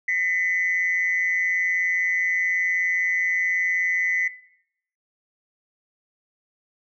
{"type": "tone with amplitude modulation", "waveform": "sine", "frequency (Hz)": 2004, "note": "B6", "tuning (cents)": 25, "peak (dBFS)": -16, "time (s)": [0.08, 4.28], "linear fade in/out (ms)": 5, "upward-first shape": "sine", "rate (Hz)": 179, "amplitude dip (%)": 80, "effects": ["noise-tail reverb RT60 0.7 s tail -18 dB re dry", "tanh soft clip ceiling -13 dBFS"]}